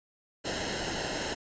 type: noise with comb filter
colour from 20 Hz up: pink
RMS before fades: -33 dBFS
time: 0.44-1.35 s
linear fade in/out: 20 ms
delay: 0.85 ms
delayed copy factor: -0.7
effects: resampled to 16000 Hz